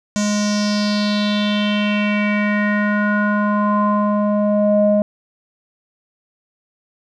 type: tone with low-pass filter sweep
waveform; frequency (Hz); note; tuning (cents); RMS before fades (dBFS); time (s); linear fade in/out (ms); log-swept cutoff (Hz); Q
square; 207.7; G#3; 0; -17; 0.16-5.02; 0; 6800 to 570; 4.7
effects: none